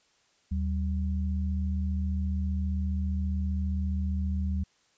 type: tone pair together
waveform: sine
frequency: 76.55 / 191.5 Hz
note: D#2 / G3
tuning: -28 / -40 cents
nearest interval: octave + major third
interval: 1588 cents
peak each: -27 / -33 dBFS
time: 0.51-4.64 s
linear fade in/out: 10 ms
effects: white hiss -67 dBFS RMS until 4.97 s + resampled to 16000 Hz